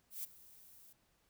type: noise with ADSR envelope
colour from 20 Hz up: violet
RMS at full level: -41 dBFS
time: 0.1-0.93 s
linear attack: 140 ms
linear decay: 14 ms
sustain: -19 dB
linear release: 7 ms
effects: pink hiss -75 dBFS RMS until 1.29 s